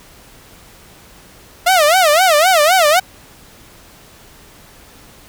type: tone with vibrato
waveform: sawtooth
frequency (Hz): 670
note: E5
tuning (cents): +28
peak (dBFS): -5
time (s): 1.66-3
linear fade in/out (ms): 10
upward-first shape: sine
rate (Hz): 3.9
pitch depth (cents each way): 230
effects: pink hiss -43 dBFS RMS until 5.28 s